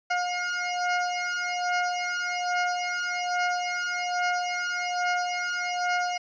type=beating tone pair; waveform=20% pulse; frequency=714 / 715.2 Hz; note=F5 / F5; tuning=+38 / +41 cents; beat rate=1.2 Hz; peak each=-24 / -24 dBFS; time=0.1-6.18 s; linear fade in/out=10 ms; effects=resampled to 16000 Hz + 9-bit